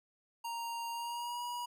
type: tone with pitch glide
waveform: square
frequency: 932.3 to 966.3 Hz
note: A#5 to B5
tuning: 0 to -38 cents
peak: -38 dBFS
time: 0.44-1.66 s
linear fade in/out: 10 ms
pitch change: +62 cents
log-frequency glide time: 0.91-1.42 s
effects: none